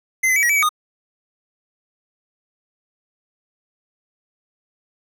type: tone with pitch steps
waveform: square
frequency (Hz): 2064 / 2030 / 2284 / 1909 / 2305 / 2261 / 1232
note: C7 / B6 / D7 / A#6 / D7 / C#7 / D#6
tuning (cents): -24 / +47 / -49 / +41 / -33 / +34 / -17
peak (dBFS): -15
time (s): 0.23-0.692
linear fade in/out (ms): 10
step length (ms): 66
effects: none